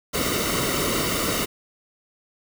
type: noise with comb filter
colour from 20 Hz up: pink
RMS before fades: -24 dBFS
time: 0.13-1.46 s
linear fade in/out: 20 ms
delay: 1.2 ms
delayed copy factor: -0.7
effects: none